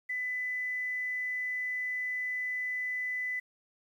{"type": "tone with quantisation", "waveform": "sine", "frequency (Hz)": 2000, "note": "B6", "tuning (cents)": 21, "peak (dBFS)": -31, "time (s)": [0.09, 3.4], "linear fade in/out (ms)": 10, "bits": 10, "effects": []}